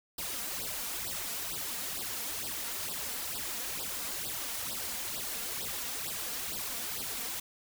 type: noise with flanger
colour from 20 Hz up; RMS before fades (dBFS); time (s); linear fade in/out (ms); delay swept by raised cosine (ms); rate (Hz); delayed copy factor
white; -37; 0.18-7.4; 5; 0.22 to 4.32; 2.2; +0.9
effects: none